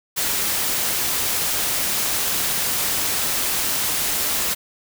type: noise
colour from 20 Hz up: white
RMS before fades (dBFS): -22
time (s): 0.16-4.55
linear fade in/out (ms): 20
effects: none